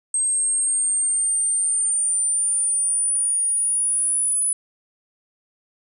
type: linear sweep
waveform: sine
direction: up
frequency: 8372 to 9956 Hz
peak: -18 dBFS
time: 0.14-4.53 s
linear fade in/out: 2 ms
effects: none